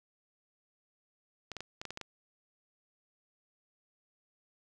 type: clicks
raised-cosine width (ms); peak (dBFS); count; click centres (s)
0.2; -23; 8; 1.517 / 1.567 / 1.606 / 1.815 / 1.853 / 1.906 / 1.974 / 2.013
effects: none